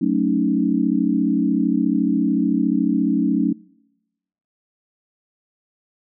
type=chord; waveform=sine; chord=D# half-diminished seventh; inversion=first; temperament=equal; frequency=185 / 220 / 277.2 / 311.1 Hz; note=F#3 / A3 / C#4 / D#4; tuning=0 / 0 / 0 / 0 cents; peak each=-23 / -22 / -20 / -23 dBFS; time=0.01-3.53 s; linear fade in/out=10 ms; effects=noise-tail reverb RT60 1.0 s tail -26 dB re dry